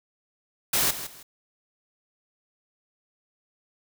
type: noise with echo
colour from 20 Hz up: white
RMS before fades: -23 dBFS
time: 0.73-0.91 s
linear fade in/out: 5 ms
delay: 160 ms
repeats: 2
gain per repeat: -12 dB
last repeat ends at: 1.23 s
effects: none